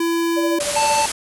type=tone; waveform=square; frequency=335.6 Hz; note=E4; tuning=31 cents sharp; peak=-18 dBFS; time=0-0.59 s; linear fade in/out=5 ms
type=tone with tremolo; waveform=sine; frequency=583 Hz; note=D5; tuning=13 cents flat; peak=-20 dBFS; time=0.36-1.06 s; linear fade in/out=20 ms; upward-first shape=sine; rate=13 Hz; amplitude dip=70%
type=low-pass noise; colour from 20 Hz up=white; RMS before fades=-25 dBFS; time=0.6-1.12 s; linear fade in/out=5 ms; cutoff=11000 Hz; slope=96 dB/octave
type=harmonic tone; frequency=885 Hz; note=A5; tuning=10 cents sharp; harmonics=1 / 3 / 5 / 7 / 9; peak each=-16 / -26 / -30 / -33 / -35 dBFS; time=0.76-1.06 s; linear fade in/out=5 ms
effects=none